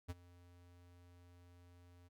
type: tone with ADSR envelope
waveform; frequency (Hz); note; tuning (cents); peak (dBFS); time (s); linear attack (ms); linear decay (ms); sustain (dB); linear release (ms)
square; 88.1; F2; +16; -40; 0.08-2.09; 22; 31; -21; 23
effects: none